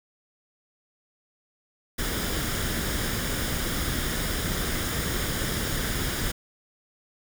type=noise with comb filter; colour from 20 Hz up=pink; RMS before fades=-28 dBFS; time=1.98-6.32 s; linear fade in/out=10 ms; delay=0.58 ms; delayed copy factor=+0.5; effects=none